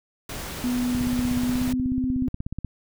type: noise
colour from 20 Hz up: pink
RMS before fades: -34 dBFS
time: 0.29-1.73 s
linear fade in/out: 5 ms
type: tone with pitch glide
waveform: sine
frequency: 246.9 to 256.5 Hz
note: B3 to C4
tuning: 0 to -34 cents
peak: -22 dBFS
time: 0.64-2.28 s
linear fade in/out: 0 ms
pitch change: +66 cents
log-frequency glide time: 1.42-1.88 s
type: click train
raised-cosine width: 5 ms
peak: -18 dBFS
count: 29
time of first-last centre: 0.95-2.647 s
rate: 16.5 Hz
effects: none